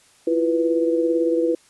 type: tone cluster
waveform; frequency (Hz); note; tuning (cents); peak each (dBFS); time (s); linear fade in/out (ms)
sine; 333.4 / 351.3 / 492.3; E4 / F4 / B4; +20 / +10 / -6; -20 / -27 / -20; 0.27-1.55; 5
effects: white hiss -55 dBFS RMS until 1.69 s + resampled to 24000 Hz